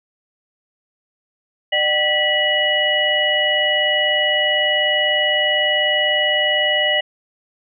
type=tone cluster; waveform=sine; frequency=602 / 760 / 1957 / 2918 Hz; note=D5 / F#5 / B6 / F#7; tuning=+43 / +46 / -16 / -25 cents; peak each=-21 / -27 / -19 / -18 dBFS; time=1.72-7.01 s; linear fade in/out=10 ms; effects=none